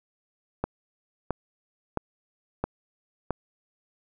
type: click train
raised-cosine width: 1 ms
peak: -12 dBFS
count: 5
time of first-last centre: 0.64-3.307 s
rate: 1.5 Hz
effects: none